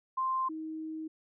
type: tone pair in turn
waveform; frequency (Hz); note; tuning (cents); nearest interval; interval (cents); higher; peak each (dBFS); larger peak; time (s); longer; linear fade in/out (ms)
sine; 1046.5 / 316; C6 / D#4; 0 / +27; octave + major sixth; 2073; first; -28 / -36; first; 0.17-0.49 / 0.49-1.08; second; 10
effects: none

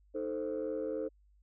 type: chord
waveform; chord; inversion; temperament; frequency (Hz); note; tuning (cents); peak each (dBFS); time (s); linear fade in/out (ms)
sine; A diminished; second; equal; 311.1 / 440 / 523.3; Eb4 / A4 / C5; 0 / 0 / 0; -38 / -36 / -36; 0.14-1.09; 20
effects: tanh soft clip ceiling -28 dBFS + added 50 Hz sine -62 dBFS peak until 1.42 s

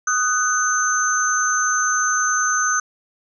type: tone cluster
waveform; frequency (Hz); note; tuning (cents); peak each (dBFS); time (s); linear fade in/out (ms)
sine; 1247 / 1496 / 6230; D#6 / F#6 / G8; +3 / +19 / -12; -21; 0.07-2.8; 5
effects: none

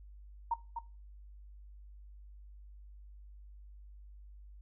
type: tone with echo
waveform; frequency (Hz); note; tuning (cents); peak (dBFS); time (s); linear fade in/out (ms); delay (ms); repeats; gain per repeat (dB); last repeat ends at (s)
sine; 929; A#5; -6; -28; 0.51-0.54; 5; 250; 1; -7; 0.79
effects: noise-tail reverb RT60 0.3 s tail -18 dB re dry + added 50 Hz sine -50 dBFS peak until 4.61 s

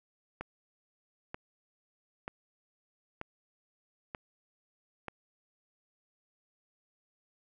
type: click train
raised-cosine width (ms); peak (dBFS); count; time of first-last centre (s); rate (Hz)
0.5; -23; 6; 0.41-5.083; 1.07
effects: none

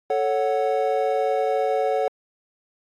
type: chord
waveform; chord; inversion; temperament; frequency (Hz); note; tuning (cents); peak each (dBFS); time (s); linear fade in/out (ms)
triangle; F# minor; first; equal; 440 / 554.4 / 740; A4 / C#5 / F#5; 0 / 0 / 0; -22; 0.1-2.08; 2
effects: AAC 48 kbps

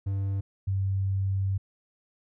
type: tone pair in turn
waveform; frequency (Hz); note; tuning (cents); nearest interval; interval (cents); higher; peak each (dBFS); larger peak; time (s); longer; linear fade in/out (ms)
triangle / sine; 98 / 96.82; G2 / G2; 0 / -21; unison; 21; first; -24; neither; 0.06-0.41 / 0.67-1.58; second; 10
effects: none

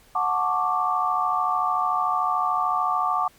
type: chord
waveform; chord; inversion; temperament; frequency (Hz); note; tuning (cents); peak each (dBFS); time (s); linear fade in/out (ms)
sine; D major seventh; first; just; 734.2 / 881 / 1101.2 / 1174.7; F#5 / A5 / C#6 / D6; -14 / +2 / -12 / 0; -26 / -28 / -28 / -23; 0.15-3.28; 5
effects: pink hiss -55 dBFS RMS until 3.38 s + MP3 96 kbps

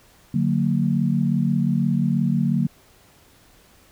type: chord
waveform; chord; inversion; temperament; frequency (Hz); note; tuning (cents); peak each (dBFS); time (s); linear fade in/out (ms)
sine; D augmented; none; just; 146.83 / 183.54 / 229.4; D3 / F#3 / A#3; 0 / -14 / -28; -22; 0.34-2.67; 5
effects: pink hiss -54 dBFS RMS until 3.91 s

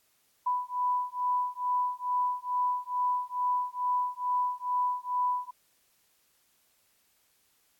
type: beating tone pair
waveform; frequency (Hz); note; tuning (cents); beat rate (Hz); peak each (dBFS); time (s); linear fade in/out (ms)
sine; 991 / 993.3; B5 / B5; +6 / +10; 2.3; -30; 0.46-5.51; 10
effects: white hiss -69 dBFS RMS until 7.79 s + AAC 64 kbps

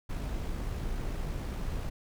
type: noise with amplitude modulation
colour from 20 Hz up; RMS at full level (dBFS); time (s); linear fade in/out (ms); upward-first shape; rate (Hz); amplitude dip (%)
brown; -33; 0.09-1.9; 10; sine; 55.3; 25
effects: none

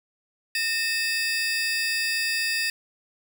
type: tone cluster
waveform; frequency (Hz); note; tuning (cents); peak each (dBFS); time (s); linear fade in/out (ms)
40% pulse; 1828 / 2603 / 4808; A#6 / E7 / D8; -34 / -22 / +40; -27; 0.55-2.7; 2
effects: 9-bit

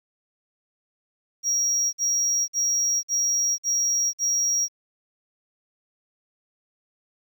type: tone bursts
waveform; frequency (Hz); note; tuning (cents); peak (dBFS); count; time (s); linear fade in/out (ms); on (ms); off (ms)
triangle; 5660; F8; +22; -19; 6; 1.43-4.685; 50; 500; 51
effects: 10-bit

